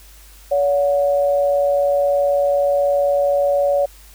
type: tone pair together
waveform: sine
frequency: 568 / 726.6 Hz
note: C#5 / F#5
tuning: +42 / -32 cents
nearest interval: major third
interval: 426 cents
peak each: -14 / -23 dBFS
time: 0.51-3.86 s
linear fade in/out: 10 ms
effects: added 50 Hz sine -43 dBFS peak until 4.14 s + white hiss -47 dBFS RMS until 4.14 s